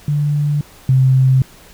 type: tone pair in turn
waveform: sine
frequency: 146.83 / 131.23 Hz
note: D3 / C3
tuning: 0 / +6 cents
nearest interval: major second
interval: 194 cents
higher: first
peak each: -13 / -8 dBFS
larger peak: second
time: 0.08-0.61 / 0.89-1.42 s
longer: neither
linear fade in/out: 2 ms
effects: pink hiss -43 dBFS RMS until 1.73 s